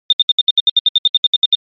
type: tone bursts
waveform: sine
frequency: 3624 Hz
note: A#7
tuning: 50 cents flat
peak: -6 dBFS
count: 16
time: 0.1-1.551 s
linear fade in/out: 2 ms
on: 26 ms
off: 69 ms
effects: MP3 32 kbps